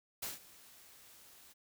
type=noise with ADSR envelope; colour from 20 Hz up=white; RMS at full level=-39 dBFS; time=0.22-1.54 s; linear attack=9 ms; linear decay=160 ms; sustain=-20 dB; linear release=25 ms; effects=none